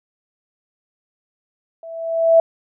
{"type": "tone with level ramp", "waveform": "sine", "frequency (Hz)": 659.3, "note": "E5", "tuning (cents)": 0, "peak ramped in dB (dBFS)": [-33, -6], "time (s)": [1.83, 2.4], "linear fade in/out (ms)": 2, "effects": []}